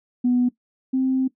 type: tone pair in turn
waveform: sine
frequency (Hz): 246.9 / 261.6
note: B3 / C4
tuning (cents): 0 / 0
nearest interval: minor second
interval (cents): 100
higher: second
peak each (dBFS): -15 / -17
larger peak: first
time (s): 0.24-0.49 / 0.93-1.28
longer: second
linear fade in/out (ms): 10
effects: noise-tail reverb RT60 0.1 s tail -17 dB re dry + tanh soft clip ceiling -11 dBFS